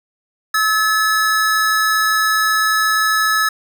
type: tone pair together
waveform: square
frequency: 1293.6 / 1719 Hz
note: E6 / A6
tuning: -33 / -41 cents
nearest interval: perfect fourth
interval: 492 cents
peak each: -17 dBFS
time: 0.54-3.49 s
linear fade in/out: 5 ms
effects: none